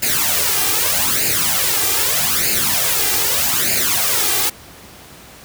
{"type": "noise with flanger", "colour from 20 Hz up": "white", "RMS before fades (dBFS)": -17, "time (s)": [0.02, 4.5], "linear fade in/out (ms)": 10, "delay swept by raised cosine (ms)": [0.43, 2.53], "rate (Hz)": 0.81, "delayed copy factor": 0.75, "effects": ["pink hiss -40 dBFS RMS until 5.44 s", "high-pass 60 Hz 12 dB/octave"]}